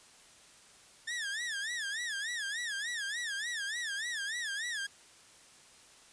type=tone with vibrato; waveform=sawtooth; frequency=1760 Hz; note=A6; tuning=in tune; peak=-31 dBFS; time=1.07-4.87 s; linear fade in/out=10 ms; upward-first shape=sine; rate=3.4 Hz; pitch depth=180 cents each way; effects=white hiss -58 dBFS RMS until 6.12 s + resampled to 22050 Hz